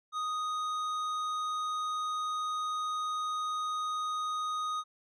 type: tone with tanh clipping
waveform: sine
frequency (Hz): 1244.5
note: D#6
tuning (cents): 0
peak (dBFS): -33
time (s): 0.12-4.84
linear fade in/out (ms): 50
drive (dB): 11
effects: none